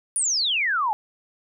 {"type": "exponential sweep", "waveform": "sine", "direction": "down", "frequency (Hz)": [9930, 813], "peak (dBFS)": -20, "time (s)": [0.16, 0.93], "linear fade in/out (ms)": 0, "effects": []}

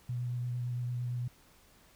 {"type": "tone with vibrato", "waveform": "sine", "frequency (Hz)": 122.5, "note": "B2", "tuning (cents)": -14, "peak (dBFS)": -32, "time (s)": [0.09, 1.28], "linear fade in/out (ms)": 5, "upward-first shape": "sine", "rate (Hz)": 8.8, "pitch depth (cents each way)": 14, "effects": ["pink hiss -62 dBFS RMS until 1.95 s"]}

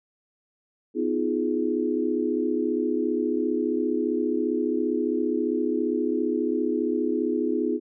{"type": "chord", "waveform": "sine", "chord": "F half-diminished seventh", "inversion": "second", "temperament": "just", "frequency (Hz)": [251.4, 314.3, 349.2, 419.1], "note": ["Cb4", "Eb4", "F4", "Ab4"], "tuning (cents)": [31, 18, 0, 16], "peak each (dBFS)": [-28, -27, -28, -28], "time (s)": [0.94, 7.8], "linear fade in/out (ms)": 50, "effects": []}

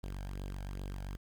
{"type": "tone with flanger", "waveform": "sawtooth", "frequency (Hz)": 47.72, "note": "G1", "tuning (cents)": -46, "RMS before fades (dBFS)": -41, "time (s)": [0.03, 1.17], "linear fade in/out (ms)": 10, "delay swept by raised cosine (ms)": [0.24, 1.34], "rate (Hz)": 2.5, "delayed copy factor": 0.6, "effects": ["11-bit"]}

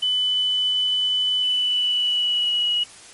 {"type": "tone with pitch glide", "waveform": "sine", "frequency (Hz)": [3000, 2910], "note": ["F#7", "F#7"], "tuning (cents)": [23, -29], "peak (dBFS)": -18, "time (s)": [0.02, 2.84], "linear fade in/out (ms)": 10, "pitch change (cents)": -52, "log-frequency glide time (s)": [1.39, 2.72], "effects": ["white hiss -44 dBFS RMS until 3.13 s", "MP3 48 kbps"]}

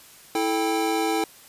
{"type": "tone cluster", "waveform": "square", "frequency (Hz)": [327.3, 436.7, 789], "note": ["E4", "A4", "G5"], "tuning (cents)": [-12, -13, 11], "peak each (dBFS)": [-26, -28, -27], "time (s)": [0.35, 1.24], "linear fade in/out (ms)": 2, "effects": ["white hiss -49 dBFS RMS until 1.48 s", "resampled to 32000 Hz"]}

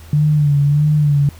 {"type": "tone with vibrato", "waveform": "sine", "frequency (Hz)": 146.83, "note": "D3", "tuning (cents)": 0, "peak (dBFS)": -10, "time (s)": [0.13, 1.29], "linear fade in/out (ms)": 2, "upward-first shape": "sine", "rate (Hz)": 1.6, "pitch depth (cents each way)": 53, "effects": ["added 81 Hz sine -36 dBFS peak until 1.39 s", "pink hiss -44 dBFS RMS until 1.39 s"]}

